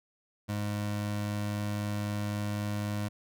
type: tone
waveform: 25% pulse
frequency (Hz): 103.83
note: G#2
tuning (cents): 0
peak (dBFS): -27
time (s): 0.48-3.09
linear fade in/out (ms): 20
effects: none